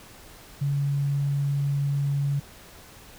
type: tone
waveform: sine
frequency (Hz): 141.2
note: C#3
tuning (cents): +32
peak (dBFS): -22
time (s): 0.61-2.4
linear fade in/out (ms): 10
effects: pink hiss -48 dBFS RMS until 3.18 s